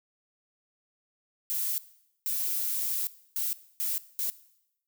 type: noise bursts at uneven times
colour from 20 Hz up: violet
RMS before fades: -30 dBFS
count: 5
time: 1.5-1.78 / 2.26-3.07 / 3.36-3.53 / 3.8-3.98 / 4.19-4.3 s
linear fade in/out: 0 ms
effects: noise-tail reverb RT60 0.8 s tail -18 dB re dry